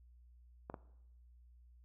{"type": "clicks", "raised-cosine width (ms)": 1, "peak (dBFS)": -29, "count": 2, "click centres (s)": [0.699, 0.742], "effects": ["noise-tail reverb RT60 0.8 s tail -18 dB re dry", "added 60 Hz sine -59 dBFS peak until 1.84 s"]}